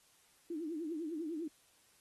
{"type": "tone with vibrato", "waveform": "sine", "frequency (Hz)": 320.2, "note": "D#4", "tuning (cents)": 50, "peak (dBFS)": -37, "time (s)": [0.5, 1.48], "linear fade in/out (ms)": 5, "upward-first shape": "triangle", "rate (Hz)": 10, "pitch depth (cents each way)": 170, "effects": ["white hiss -68 dBFS RMS until 2 s", "AAC 32 kbps"]}